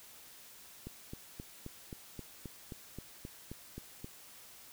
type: click train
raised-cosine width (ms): 3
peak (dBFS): -30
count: 13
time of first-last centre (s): 0.87-4.045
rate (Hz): 3.78
effects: white hiss -55 dBFS RMS until 4.72 s